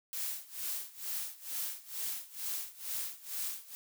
blue noise with tremolo, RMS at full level -36 dBFS, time 0.13-3.75 s, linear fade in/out 0 ms, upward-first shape sine, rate 2.2 Hz, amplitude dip 90%, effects none

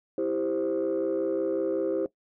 sine chord, C major, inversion first, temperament just, 327 / 392.4 / 523.3 Hz, E4 / G4 / C5, -14 / +2 / 0 cents, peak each -28 dBFS, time 0.18-2.06 s, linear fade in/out 2 ms, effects noise-tail reverb RT60 0.1 s tail -18 dB re dry + tanh soft clip ceiling -20 dBFS

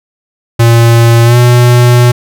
square tone with pitch glide, 116.54 to 121.98 Hz, A#2 to B2, 0 to -21 cents, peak -3 dBFS, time 0.59-2.12 s, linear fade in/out 10 ms, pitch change +79 cents, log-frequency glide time 1.24-1.37 s, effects none

